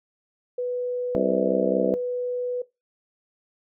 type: tone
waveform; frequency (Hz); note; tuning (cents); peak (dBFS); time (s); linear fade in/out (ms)
sine; 493.9; B4; 0; -24; 0.58-2.62; 5
type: harmonic tone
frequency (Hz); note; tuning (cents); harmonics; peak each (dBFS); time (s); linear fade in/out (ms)
64.7; C2; -19; 3 / 4 / 5 / 6 / 7 / 8 / 9 / 10; -29 / -29 / -29 / -29 / -29 / -29 / -29 / -29; 1.15-1.94; 0
effects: noise-tail reverb RT60 0.2 s tail -18 dB re dry